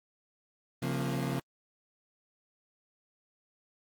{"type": "chord", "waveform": "30% pulse", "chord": "Bb minor", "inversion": "first", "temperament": "equal with one note detuned", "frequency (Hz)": [135.43, 174.61, 233.1], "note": ["Db3", "F3", "Bb3"], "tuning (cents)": [-40, 0, 0], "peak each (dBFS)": [-30, -33, -35], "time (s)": [0.82, 1.4], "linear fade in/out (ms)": 5, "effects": ["Opus 24 kbps"]}